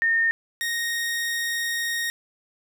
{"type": "tone pair in turn", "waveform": ["sine", "sawtooth"], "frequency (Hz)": [1828, 1863.2], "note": ["A#6", "A#6"], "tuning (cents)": [-34, -1], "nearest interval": "unison", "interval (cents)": 33, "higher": "second", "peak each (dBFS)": [-18, -21], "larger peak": "first", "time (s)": [[0.02, 0.31], [0.61, 2.1]], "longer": "second", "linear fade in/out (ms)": 0, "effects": []}